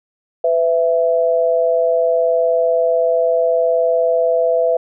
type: tone pair together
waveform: sine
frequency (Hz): 502.3 / 663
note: B4 / E5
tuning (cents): +29 / +10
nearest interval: perfect fourth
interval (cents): 481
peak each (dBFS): -15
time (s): 0.44-4.77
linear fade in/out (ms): 5
effects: none